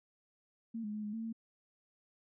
sine tone with pitch steps, 227.5 / 209.7 / 212.6 / 208.9 / 224.8 / 226.2 Hz, A#3 / G#3 / G#3 / G#3 / A3 / A3, -42 / +17 / +41 / +10 / +37 / +48 cents, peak -37 dBFS, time 0.74-1.328 s, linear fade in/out 10 ms, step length 98 ms, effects none

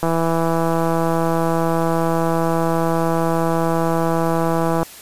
click train, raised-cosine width 1 ms, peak -6 dBFS, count 793, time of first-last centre 0.03-4.83 s, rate 165 Hz, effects white hiss -39 dBFS RMS until 5.01 s + resampled to 32000 Hz

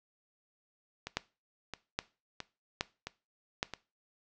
two click trains, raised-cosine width 0.2 ms, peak -13 / -21 dBFS, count 4 / 5, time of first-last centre 1.17-3.629 / 1.07-3.737 s, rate 1.22 / 1.5 Hz, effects noise-tail reverb RT60 0.3 s tail -19 dB re dry + low-pass 7000 Hz 12 dB/octave

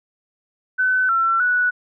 sine tone with pitch steps, 1512 / 1349 / 1475 Hz, F#6 / E6 / F#6, +37 / +40 / -6 cents, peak -15 dBFS, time 0.78-1.71 s, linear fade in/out 20 ms, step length 310 ms, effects none

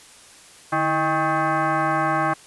sine tone with frequency modulation, 150 Hz, D3, 37 cents sharp, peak -18 dBFS, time 0.72-2.34 s, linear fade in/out 10 ms, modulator 474 Hz, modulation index 3, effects white hiss -47 dBFS RMS until 2.46 s + resampled to 24000 Hz

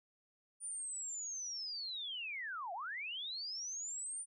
sine linear two-way sweep, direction down then up, 9397 to 664 to 9280 Hz, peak -40 dBFS, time 0.6-4.26 s, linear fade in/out 50 ms, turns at 2.73 s, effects none

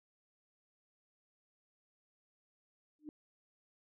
sine tone with exponential growth, 301.7 Hz, D4, 47 cents sharp, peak -39 dBFS, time 2.99-3.09 s, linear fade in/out 1 ms, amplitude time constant 21 ms, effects none

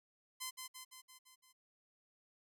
5% pulse tone with echo, 1030 Hz, C6, 28 cents flat, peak -29 dBFS, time 0.4-0.51 s, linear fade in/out 20 ms, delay 170 ms, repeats 6, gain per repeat -4 dB, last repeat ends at 1.53 s, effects none

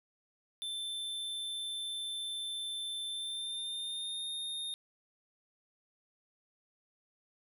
square tone with pitch glide, 3543 to 3674 Hz, A7 to A#7, +11 to -26 cents, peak -37 dBFS, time 0.62-4.74 s, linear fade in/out 0 ms, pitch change +63 cents, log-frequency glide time 3.08-4.28 s, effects none

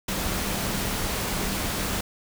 sine tone in noise, 196 Hz, G3, in tune, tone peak -36 dBFS, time 0.08-2.01 s, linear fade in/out 5 ms, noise pink, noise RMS -28 dBFS, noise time 0.08-2.01 s, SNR -11 dB, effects none

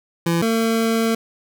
25% pulse tone pair in turn, 168.6 / 226.2 Hz, E3 / A3, +39 / +48 cents, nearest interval perfect fourth, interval 509 cents, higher second, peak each -13 dBFS, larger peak neither, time 0.26-0.42 / 0.42-1.15 s, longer second, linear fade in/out 5 ms, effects none

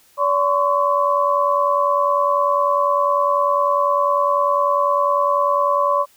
sine tone cluster, 574 / 1031 / 1121 Hz, D5 / C6 / C#6, -40 / -26 / +19 cents, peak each -19 dBFS, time 0.17-6.06 s, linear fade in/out 50 ms, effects white hiss -54 dBFS RMS until 6.16 s

